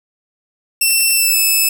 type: tone with pitch glide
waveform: 5% pulse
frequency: 2690 to 2606 Hz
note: E7 to E7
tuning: +34 to -20 cents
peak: -3 dBFS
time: 0.81-1.69 s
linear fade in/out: 5 ms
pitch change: -54 cents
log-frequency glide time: 1.13-1.39 s
effects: none